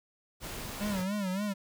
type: noise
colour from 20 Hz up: pink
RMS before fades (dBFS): -40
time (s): 0.4-1.05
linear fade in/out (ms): 50
type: tone with vibrato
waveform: square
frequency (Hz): 196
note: G3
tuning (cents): 0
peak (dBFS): -31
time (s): 0.8-1.54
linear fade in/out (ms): 20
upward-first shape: sine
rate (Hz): 3.5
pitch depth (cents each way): 120
effects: none